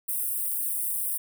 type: high-pass noise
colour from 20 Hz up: white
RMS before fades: -29 dBFS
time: 0.08-1.18 s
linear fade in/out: 10 ms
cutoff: 8500 Hz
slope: 96 dB/octave
effects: none